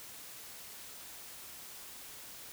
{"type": "silence", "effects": ["white hiss -49 dBFS RMS until 2.52 s"]}